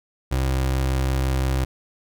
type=tone; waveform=30% pulse; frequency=65.8 Hz; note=C2; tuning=10 cents sharp; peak=-17 dBFS; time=0.31-1.65 s; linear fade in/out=10 ms; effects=none